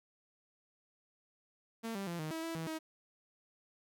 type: tone with pitch steps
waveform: sawtooth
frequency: 227.2 / 196.9 / 171.3 / 155.7 / 323.6 / 329.3 / 162.6 / 317.6 Hz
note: A#3 / G3 / F3 / D#3 / E4 / E4 / E3 / D#4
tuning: -44 / +8 / -33 / +2 / -32 / -2 / -23 / +36 cents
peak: -34 dBFS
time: 1.83-2.79 s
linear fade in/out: 20 ms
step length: 120 ms
effects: none